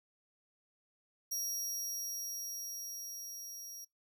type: tone with level ramp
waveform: sawtooth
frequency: 5660 Hz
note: F8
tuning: 22 cents sharp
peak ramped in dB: -32 to -43 dBFS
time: 1.31-3.85 s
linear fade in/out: 10 ms
effects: noise-tail reverb RT60 0.2 s tail -25 dB re dry